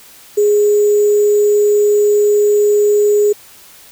sine tone with sample-and-hold, 415.3 Hz, G#4, in tune, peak -8 dBFS, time 0.37-3.33 s, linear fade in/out 10 ms, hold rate 7350 Hz, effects white hiss -41 dBFS RMS until 3.91 s

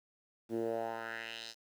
10% pulse tone with band-pass filter sweep, 114 Hz, A#2, 38 cents flat, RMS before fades -39 dBFS, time 0.49-1.55 s, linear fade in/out 50 ms, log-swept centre 280 to 5300 Hz, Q 2.6, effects 10-bit

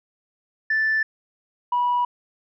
sine tone pair in turn, 1760 / 975.3 Hz, A6 / B5, 0 / -22 cents, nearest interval minor seventh, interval 1022 cents, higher first, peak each -17 dBFS, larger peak neither, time 0.7-1.03 / 1.72-2.05 s, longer neither, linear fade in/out 5 ms, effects tanh soft clip ceiling -15 dBFS

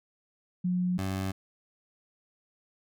sine / 20% pulse tone pair in turn, 180.2 / 95.46 Hz, F#3 / G2, -45 / -45 cents, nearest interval major seventh, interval 1100 cents, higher first, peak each -25 dBFS, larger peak neither, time 0.64-0.98 / 0.98-1.32 s, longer neither, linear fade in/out 10 ms, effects none

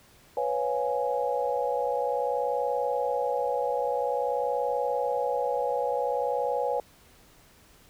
sine chord, C# dominant seventh, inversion third, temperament equal, 493.9 / 554.4 / 698.5 / 830.6 Hz, B4 / C#5 / E#5 / G#5, 0 / 0 / 0 / 0 cents, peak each -29 / -30 / -35 / -30 dBFS, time 0.37-6.8 s, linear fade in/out 2 ms, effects pink hiss -57 dBFS RMS until 7.89 s

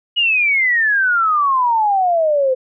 sine exponential sweep, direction down, 2919 to 506 Hz, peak -12 dBFS, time 0.16-2.55 s, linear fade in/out 20 ms, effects none

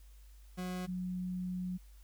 40% pulse / sine tone pair in turn, 182 / 182 Hz, F#3 / F#3, -28 / -28 cents, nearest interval unison, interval 0 cents, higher neither, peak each -36 / -35 dBFS, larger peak second, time 0.57-0.87 / 0.87-1.78 s, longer second, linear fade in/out 20 ms, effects added 50 Hz sine -53 dBFS peak until 2.03 s + white hiss -68 dBFS RMS until 2.03 s

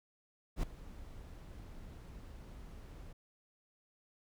brown noise with ADSR envelope, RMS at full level -32 dBFS, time 0.56-3.13 s, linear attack 72 ms, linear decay 4 ms, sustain -18 dB, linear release 7 ms, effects none

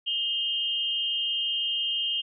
sine tone pair together, 2851 / 3163 Hz, F7 / G7, +35 / +15 cents, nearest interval major second, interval 180 cents, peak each -28 dBFS, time 0.06-2.22 s, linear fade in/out 20 ms, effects none

